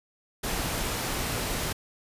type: noise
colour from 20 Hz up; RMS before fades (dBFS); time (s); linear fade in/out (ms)
pink; -30; 0.43-1.73; 10
effects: resampled to 32000 Hz